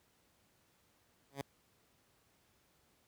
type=tone with exponential growth; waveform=10% pulse; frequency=138.59 Hz; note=C#3; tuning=in tune; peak=-27 dBFS; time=1.3-1.41 s; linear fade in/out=2 ms; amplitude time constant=22 ms; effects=pink hiss -72 dBFS RMS until 3.07 s + high-pass 60 Hz 12 dB/octave